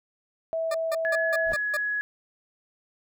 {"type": "tone", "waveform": "sine", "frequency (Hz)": 652, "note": "E5", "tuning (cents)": -19, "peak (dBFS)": -25, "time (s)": [0.53, 1.52], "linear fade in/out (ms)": 0}
{"type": "tone bursts", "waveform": "20% pulse", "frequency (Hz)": 600, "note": "D5", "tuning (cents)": 37, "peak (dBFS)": -23, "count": 6, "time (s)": [0.71, 1.77], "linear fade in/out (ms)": 5, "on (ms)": 35, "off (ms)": 170}
{"type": "tone with pitch glide", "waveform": "sine", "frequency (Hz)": [1700, 1680.5], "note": ["G#6", "G#6"], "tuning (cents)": [40, 20], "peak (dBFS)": -25, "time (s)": [1.05, 2.01], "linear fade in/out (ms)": 0, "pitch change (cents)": -20, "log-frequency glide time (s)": [1.16, 1.76]}
{"type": "noise with exponential growth", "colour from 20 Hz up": "brown", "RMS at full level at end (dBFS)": -34, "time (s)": [1.37, 1.54], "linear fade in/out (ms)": 2, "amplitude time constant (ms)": 36}
{"effects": []}